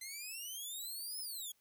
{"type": "exponential two-way sweep", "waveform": "10% pulse", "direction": "up then down", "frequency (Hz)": [2049, 5260, 3287], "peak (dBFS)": -35, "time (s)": [0.01, 1.52], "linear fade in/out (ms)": 5, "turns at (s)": 1.2, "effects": ["white hiss -75 dBFS RMS until 1.6 s"]}